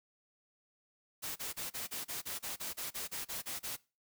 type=noise bursts; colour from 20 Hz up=white; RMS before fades=-40 dBFS; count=15; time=1.22-3.768 s; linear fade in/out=20 ms; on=140 ms; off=32 ms; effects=noise-tail reverb RT60 0.3 s tail -21 dB re dry